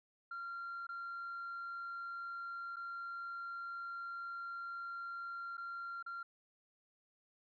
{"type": "tone with dropouts", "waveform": "sine", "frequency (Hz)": 1381, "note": "F6", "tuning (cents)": -20, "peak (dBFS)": -40, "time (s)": [0.31, 6.23], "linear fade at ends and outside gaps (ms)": 5, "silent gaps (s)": [[0.869, 0.89], [2.76, 2.766], [5.57, 5.578], [6.027, 6.062]], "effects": ["tanh soft clip ceiling -39 dBFS"]}